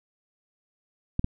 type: clicks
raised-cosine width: 5 ms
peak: -12 dBFS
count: 2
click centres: 1.194 / 1.244 s
effects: none